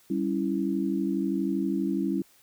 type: chord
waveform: sine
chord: C# diminished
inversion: second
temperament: equal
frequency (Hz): 196 / 277.2 / 329.6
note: G3 / C#4 / E4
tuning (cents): 0 / 0 / 0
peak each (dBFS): -29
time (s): 0.1-2.22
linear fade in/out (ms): 5
effects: white hiss -60 dBFS RMS until 2.42 s